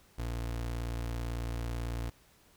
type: tone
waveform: 30% pulse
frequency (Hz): 58.1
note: A#1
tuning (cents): -5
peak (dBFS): -31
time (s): 0.18-2.1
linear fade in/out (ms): 10
effects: pink hiss -63 dBFS RMS until 2.56 s